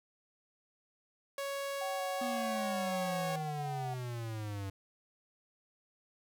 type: tone with pitch glide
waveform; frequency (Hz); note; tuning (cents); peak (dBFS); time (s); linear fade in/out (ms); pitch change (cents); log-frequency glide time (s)
sawtooth; 556 to 551.8; C#5 to C#5; +5 to -8; -32; 1.38-3.36; 2; -13; 2.4-3.14
type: tone with vibrato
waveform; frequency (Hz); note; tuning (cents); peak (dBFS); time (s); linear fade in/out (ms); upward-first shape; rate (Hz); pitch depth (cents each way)
sine; 753; F#5; +30; -38; 1.81-3.94; 5; square; 2.7; 20
type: exponential sweep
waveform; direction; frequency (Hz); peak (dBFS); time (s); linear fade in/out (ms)
square; down; 246.9 to 96.3; -38; 2.21-4.7; 5
effects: none

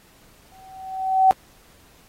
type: tone with exponential growth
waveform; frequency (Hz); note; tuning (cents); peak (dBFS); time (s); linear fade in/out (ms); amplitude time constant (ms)
sine; 760; F#5; +46; -9; 0.52-1.31; 0; 170
effects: pink hiss -54 dBFS RMS until 2.08 s + AAC 48 kbps

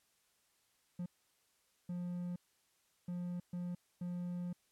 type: tone bursts at uneven times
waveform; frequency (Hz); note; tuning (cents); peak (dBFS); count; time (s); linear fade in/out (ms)
triangle; 176.7; F3; +21; -36; 5; 0.99-1.06 / 1.89-2.36 / 3.08-3.4 / 3.53-3.75 / 4.01-4.53; 5
effects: white hiss -75 dBFS RMS until 4.71 s + low-pass 12000 Hz 12 dB/octave

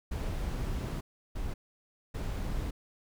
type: noise bursts at uneven times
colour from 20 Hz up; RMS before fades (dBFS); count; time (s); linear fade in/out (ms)
brown; -34; 3; 0.11-1.01 / 1.35-1.54 / 2.14-2.71; 10
effects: none

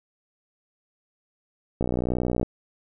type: click train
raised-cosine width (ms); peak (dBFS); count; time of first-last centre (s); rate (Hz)
2; -12; 39; 1.81-2.43; 61.3
effects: none

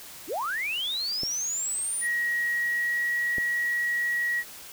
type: linear sweep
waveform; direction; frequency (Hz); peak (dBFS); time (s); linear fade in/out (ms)
sine; up; 235.6 to 9850; -27; 0.27-2.08; 50
type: clicks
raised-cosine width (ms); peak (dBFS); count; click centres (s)
2; -22; 2; 1.234 / 3.383
type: tone with pitch glide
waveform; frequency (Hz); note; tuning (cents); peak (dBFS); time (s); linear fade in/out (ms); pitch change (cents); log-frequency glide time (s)
sine; 1900 to 1912.1; A#6 to A#6; +33 to +43; -24; 2.01-4.44; 50; +10; 2.49-3.08
effects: white hiss -44 dBFS RMS until 4.72 s

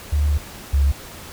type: tone pair in turn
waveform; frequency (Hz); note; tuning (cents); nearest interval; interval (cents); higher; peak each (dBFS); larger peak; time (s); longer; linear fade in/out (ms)
sine; 73.42 / 69.66; D2 / C#2; 0 / +9; minor second; 91; first; -15 / -13; second; 0.12-0.38 / 0.73-0.92; first; 10
effects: pink hiss -38 dBFS RMS until 1.32 s

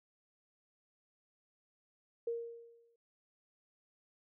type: tone with exponential decay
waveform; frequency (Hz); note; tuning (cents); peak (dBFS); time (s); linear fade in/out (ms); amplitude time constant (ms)
sine; 466.2; A#4; 0; -32; 2.27-2.96; 5; 150
effects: none

